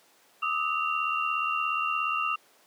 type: tone cluster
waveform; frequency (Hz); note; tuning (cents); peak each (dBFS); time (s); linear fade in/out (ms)
sine; 1205 / 1282 / 2761; D6 / E6 / F7; +44 / -49 / -20; -30; 0.42-2.36; 10
effects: pink hiss -60 dBFS RMS until 2.66 s + high-pass 400 Hz 12 dB/octave